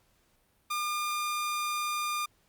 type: tone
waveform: sawtooth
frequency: 1206 Hz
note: D6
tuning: 46 cents sharp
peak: -26 dBFS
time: 0.7-2.26 s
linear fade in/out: 10 ms
effects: pink hiss -69 dBFS RMS until 2.48 s + Opus 48 kbps